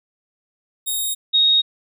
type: tone pair in turn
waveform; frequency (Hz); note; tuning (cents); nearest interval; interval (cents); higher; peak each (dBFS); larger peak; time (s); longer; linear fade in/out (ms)
5% pulse / sine; 3729 / 3747; A#7 / A#7; 0 / +8; unison; 8; second; -13 / -12; second; 0.86-1.15 / 1.33-1.62; neither; 20
effects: none